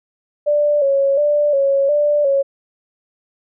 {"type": "tone with vibrato", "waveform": "sine", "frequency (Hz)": 570, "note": "C#5", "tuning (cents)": 48, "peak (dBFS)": -12, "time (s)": [0.46, 2.43], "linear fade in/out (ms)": 20, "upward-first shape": "square", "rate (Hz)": 1.4, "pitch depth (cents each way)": 57, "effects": []}